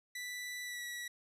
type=tone with pitch glide; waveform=sawtooth; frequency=1975.5 to 1938.2 Hz; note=B6 to B6; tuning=0 to -33 cents; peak=-37 dBFS; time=0.15-1.08 s; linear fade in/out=5 ms; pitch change=-33 cents; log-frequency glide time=0.63-0.84 s; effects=resampled to 32000 Hz